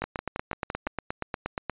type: two click trains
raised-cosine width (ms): 0.5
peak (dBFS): -14 / -15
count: 15 / 6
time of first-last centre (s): 0.04-1.697 / 0.02-0.872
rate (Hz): 8.45 / 5.87
effects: resampled to 8000 Hz